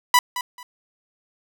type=tone with echo; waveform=sawtooth; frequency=987.8 Hz; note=B5; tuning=in tune; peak=-8 dBFS; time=0.14-0.19 s; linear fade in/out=2 ms; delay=220 ms; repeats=2; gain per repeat=-13 dB; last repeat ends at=0.63 s; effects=none